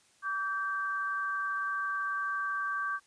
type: tone pair together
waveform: sine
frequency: 1150.2 / 1568 Hz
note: D6 / G6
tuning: -36 / 0 cents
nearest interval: perfect fourth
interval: 536 cents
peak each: -33 / -33 dBFS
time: 0.22-3 s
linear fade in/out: 50 ms
effects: white hiss -65 dBFS RMS until 3.06 s + resampled to 22050 Hz